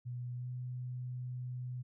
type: tone with pitch glide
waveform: sine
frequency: 122.9 to 125.12 Hz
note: B2 to B2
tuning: -8 to +23 cents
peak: -38 dBFS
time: 0.05-1.83 s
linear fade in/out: 20 ms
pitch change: +31 cents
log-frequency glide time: 0.35-0.48 s
effects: none